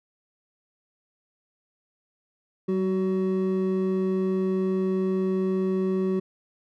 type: tone pair together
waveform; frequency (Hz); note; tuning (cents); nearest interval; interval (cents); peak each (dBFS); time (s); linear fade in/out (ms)
triangle; 189.9 / 374.8; F#3 / F#4; +45 / +22; octave; 1177; -23; 2.68-6.2; 10
effects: none